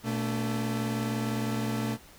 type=tone cluster; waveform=40% pulse; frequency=120.4 / 221.4 / 287.4 Hz; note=B2 / A3 / D4; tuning=-44 / +11 / -37 cents; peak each=-32 / -30 / -35 dBFS; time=0.03-1.98 s; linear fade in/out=50 ms; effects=pink hiss -53 dBFS RMS until 2.18 s